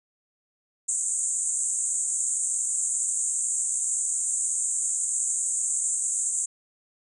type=band-pass noise; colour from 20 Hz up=pink; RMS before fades=-27 dBFS; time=0.88-6.46 s; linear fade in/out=10 ms; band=6900 to 8900 Hz; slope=96 dB/octave; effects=none